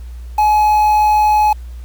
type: tone with quantisation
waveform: triangle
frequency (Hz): 847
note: G#5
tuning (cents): +34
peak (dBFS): -7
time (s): 0.38-1.53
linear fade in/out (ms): 5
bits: 5
effects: added 60 Hz sine -27 dBFS peak until 1.84 s + pink hiss -50 dBFS RMS until 1.84 s